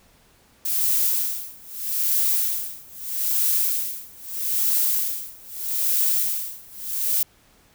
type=noise with tremolo; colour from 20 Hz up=violet; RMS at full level=-20 dBFS; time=0.65-7.23 s; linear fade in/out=5 ms; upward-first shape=sine; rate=0.79 Hz; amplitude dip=95%; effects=pink hiss -57 dBFS RMS until 7.74 s